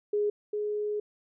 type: tone pair in turn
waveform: sine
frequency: 415.3 / 418.7 Hz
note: G#4 / G#4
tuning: 0 / +14 cents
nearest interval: unison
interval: 14 cents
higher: second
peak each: -24 / -28 dBFS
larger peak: first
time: 0.13-0.3 / 0.53-1 s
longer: second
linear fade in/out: 5 ms
effects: none